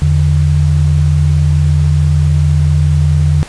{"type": "tone pair together", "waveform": "sine", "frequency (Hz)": [82.3, 146.83], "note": ["E2", "D3"], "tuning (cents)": [-2, 0], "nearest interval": "minor seventh", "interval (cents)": 1002, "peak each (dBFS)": -10, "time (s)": [0.02, 3.43], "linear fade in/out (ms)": 0, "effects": ["pink hiss -32 dBFS RMS until 3.48 s", "resampled to 22050 Hz"]}